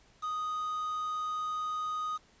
triangle tone with quantisation, 1244.5 Hz, D#6, in tune, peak -30 dBFS, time 0.22-2.18 s, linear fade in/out 20 ms, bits 8, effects pink hiss -63 dBFS RMS until 2.4 s + resampled to 16000 Hz

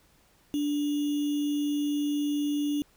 sine tone with sample-and-hold, 291.9 Hz, D4, 10 cents flat, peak -25 dBFS, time 0.54-2.82 s, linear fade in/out 0 ms, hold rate 3150 Hz, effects pink hiss -63 dBFS RMS until 2.96 s

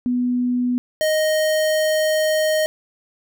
sine / square tone pair in turn, 246.9 / 622.1 Hz, B3 / D#5, 0 / 0 cents, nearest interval octave + major third, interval 1600 cents, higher second, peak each -17 dBFS, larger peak neither, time 0.06-0.78 / 1.01-2.66 s, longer second, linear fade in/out 0 ms, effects none

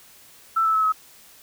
sine tone with pitch steps, 1329 / 1312.2 / 1295.6 / 1279.3 Hz, E6 / E6 / E6 / D#6, +14 / -8 / -30 / +48 cents, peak -17 dBFS, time 0.56-0.924 s, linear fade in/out 10 ms, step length 91 ms, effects white hiss -50 dBFS RMS until 1.42 s

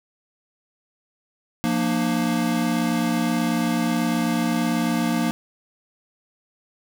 square chord, Bb major, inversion second, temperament equal with one note detuned, 174.61 / 233.1 / 301.2 Hz, F3 / Bb3 / D4, 0 / 0 / +44 cents, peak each -27 / -23 / -27 dBFS, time 1.64-5.31 s, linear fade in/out 0 ms, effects none

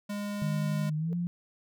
square tone, 204.8 Hz, G#3, 24 cents flat, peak -33 dBFS, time 0.09-0.9 s, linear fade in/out 10 ms
sine tone with pitch glide, 153.2 to 173.96 Hz, D#3 to F3, -27 to -6 cents, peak -28 dBFS, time 0.42-1.27 s, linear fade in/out 0 ms, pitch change +221 cents, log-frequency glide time 0.97-1.15 s
sine tone with exponential growth, 448.4 Hz, A4, 33 cents sharp, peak -37 dBFS, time 1.06-1.13 s, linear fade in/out 0 ms, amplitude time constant 15 ms
effects none

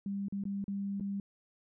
sine tone with dropouts, 198.8 Hz, G3, 25 cents sharp, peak -33 dBFS, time 0.06-1.2 s, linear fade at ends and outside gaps 2 ms, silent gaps 0.284-0.324 / 0.438-0.453 / 0.642-0.68 / 0.999-1.008 s, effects none

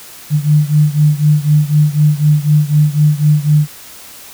sine beating tone pair, 148.4 / 152.4 Hz, D3 / D#3, +18 / -36 cents, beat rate 4 Hz, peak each -10 / -12 dBFS, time 0.3-3.68 s, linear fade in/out 50 ms, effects white hiss -35 dBFS RMS until 4.33 s

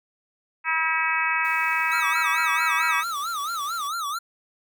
harmonic tone, 322.1 Hz, E4, 40 cents flat, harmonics 3 / 4 / 5 / 6 / 7 / 8, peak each -28 / -28 / -28 / -28 / -28 / -28 dBFS, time 0.64-3.04 s, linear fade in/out 50 ms
white noise, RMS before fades -47 dBFS, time 1.44-3.88 s, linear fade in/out 10 ms
square tone with vibrato, 1253 Hz, D#6, 12 cents sharp, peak -27 dBFS, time 1.91-4.19 s, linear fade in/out 10 ms, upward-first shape sine, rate 4.5 Hz, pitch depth 180 cents each way
effects none

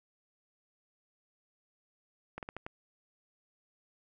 slowing click train, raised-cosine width 0.5 ms, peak -25 dBFS, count 5, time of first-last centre 2.38-2.665 s, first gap 48 ms, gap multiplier 1.27, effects none

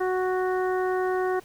harmonic tone, 370 Hz, F#4, in tune, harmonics 1 / 2 / 3 / 4 / 5, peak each -24 / -30 / -34 / -36 / -38 dBFS, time 0-1.4 s, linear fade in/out 10 ms, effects pink hiss -53 dBFS RMS until 1.44 s

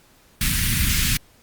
pink band-stop noise, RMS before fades -20 dBFS, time 0.41-1.17 s, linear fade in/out 2 ms, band 210 to 1700 Hz, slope 24 dB/octave, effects pink hiss -55 dBFS RMS until 1.42 s + Opus 48 kbps

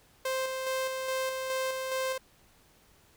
sawtooth tone with tremolo, 523.3 Hz, C5, in tune, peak -25 dBFS, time 0.25-2.18 s, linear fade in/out 5 ms, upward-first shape square, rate 2.4 Hz, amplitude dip 35%, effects pink hiss -62 dBFS RMS until 3.16 s

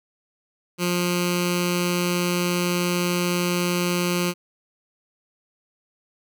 10% pulse tone with notch filter, 176.6 Hz, F3, 20 cents sharp, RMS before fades -23 dBFS, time 0.78-4.34 s, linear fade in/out 50 ms, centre 730 Hz, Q 0.73, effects none

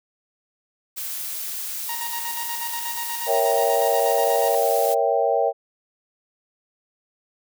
blue noise, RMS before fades -30 dBFS, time 0.96-4.95 s, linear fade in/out 20 ms
sawtooth tone with tremolo, 938 Hz, A#5, 11 cents sharp, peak -25 dBFS, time 1.89-4.55 s, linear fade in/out 2 ms, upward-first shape square, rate 8.3 Hz, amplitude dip 55%
sine chord, A# diminished seventh, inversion none, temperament equal, 466.2 / 554.4 / 659.3 / 784 Hz, A#4 / C#5 / E5 / G5, 0 / 0 / 0 / 0 cents, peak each -23 dBFS, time 3.26-5.53 s, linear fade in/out 50 ms
effects none

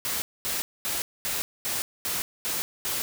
white noise bursts, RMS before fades -29 dBFS, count 8, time 0.05-3.02 s, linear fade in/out 0 ms, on 170 ms, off 230 ms, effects none

